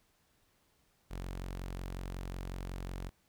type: tone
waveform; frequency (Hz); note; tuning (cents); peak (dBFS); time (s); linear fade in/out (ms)
sawtooth; 45.46; F#1; -30; -35; 1.1-3.1; 20
effects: pink hiss -72 dBFS RMS until 3.28 s